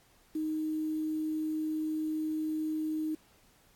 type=tone with quantisation; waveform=sine; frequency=311.1 Hz; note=D#4; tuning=in tune; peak=-30 dBFS; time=0.35-3.15 s; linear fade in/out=5 ms; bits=9; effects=pink hiss -64 dBFS RMS until 3.75 s + AAC 64 kbps